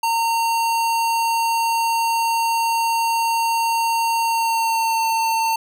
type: tone with pitch glide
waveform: square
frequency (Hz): 917 to 902.3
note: A#5 to A5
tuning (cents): -29 to +43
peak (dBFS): -18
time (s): 0.03-5.56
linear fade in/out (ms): 5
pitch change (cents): -28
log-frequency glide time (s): 4.23-5.06
effects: none